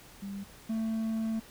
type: tone pair in turn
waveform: sine / triangle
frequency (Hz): 198.2 / 222.5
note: G3 / A3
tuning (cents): +19 / +20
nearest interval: major second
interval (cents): 201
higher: second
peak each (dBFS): -36 / -27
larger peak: second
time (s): 0.22-0.44 / 0.69-1.4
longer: second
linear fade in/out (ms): 10
effects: pink hiss -53 dBFS RMS until 1.5 s